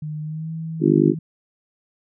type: tone with pitch glide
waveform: sine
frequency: 152.6 to 161.67 Hz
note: D#3 to E3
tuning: -33 to -33 cents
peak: -26 dBFS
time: 0.02-1.19 s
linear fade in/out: 5 ms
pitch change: +100 cents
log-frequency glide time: 0.22-0.51 s
type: harmonic tone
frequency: 50.2 Hz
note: G1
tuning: 42 cents sharp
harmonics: 3 / 4 / 5 / 6 / 7 / 8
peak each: -20 / -24 / -21 / -18 / -18 / -24 dBFS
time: 0.8-1.15 s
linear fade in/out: 50 ms
effects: none